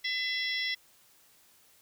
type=harmonic tone with a mistuned harmonic; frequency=672 Hz; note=E5; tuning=33 cents sharp; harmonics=3 / 4 / 5 / 6 / 7 / 8; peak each=-32 / -44 / -35 / -41 / -46 / -38 dBFS; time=0.04-0.75 s; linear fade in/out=10 ms; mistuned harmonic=7; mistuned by=+57 cents; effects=white hiss -62 dBFS RMS until 1.81 s